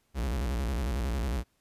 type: tone with vibrato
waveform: 45% pulse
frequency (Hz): 62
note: B1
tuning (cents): +7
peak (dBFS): -28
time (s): 0.14-1.44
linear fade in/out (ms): 50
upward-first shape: square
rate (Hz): 11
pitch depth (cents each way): 190
effects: pink hiss -72 dBFS RMS until 1.6 s + resampled to 32000 Hz